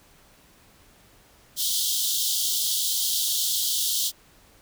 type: high-pass noise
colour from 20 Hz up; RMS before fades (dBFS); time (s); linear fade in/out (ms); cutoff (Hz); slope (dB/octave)
pink; -25; 1.56-4.12; 50; 3100; 96
effects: pink hiss -56 dBFS RMS until 4.61 s